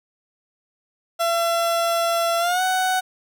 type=tone with pitch glide; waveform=30% pulse; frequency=676 to 745.7 Hz; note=E5 to F#5; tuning=+43 to +13 cents; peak=-16 dBFS; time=1.19-3.01 s; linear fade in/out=20 ms; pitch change=+170 cents; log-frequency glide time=2.39-2.62 s; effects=none